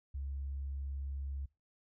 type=tone; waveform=sine; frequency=69 Hz; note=C#2; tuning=7 cents flat; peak=-36 dBFS; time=0.14-1.46 s; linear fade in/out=10 ms; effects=noise-tail reverb RT60 0.3 s tail -26 dB re dry + tanh soft clip ceiling -32 dBFS